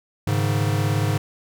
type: chord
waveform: square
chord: Ab suspended fourth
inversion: none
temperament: equal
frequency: 103.83 / 138.59 / 155.56 Hz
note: Ab2 / Db3 / Eb3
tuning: 0 / 0 / 0 cents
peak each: -22 / -25 / -28 dBFS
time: 0.27-1.18 s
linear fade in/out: 5 ms
effects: none